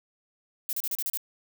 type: noise bursts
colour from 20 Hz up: violet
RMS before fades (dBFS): -30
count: 7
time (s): 0.69-1.173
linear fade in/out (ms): 0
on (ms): 39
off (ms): 35
effects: none